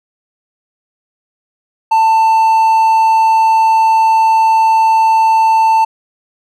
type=tone; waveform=triangle; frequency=890 Hz; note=A5; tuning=20 cents sharp; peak=-5 dBFS; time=1.91-5.85 s; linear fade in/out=10 ms; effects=none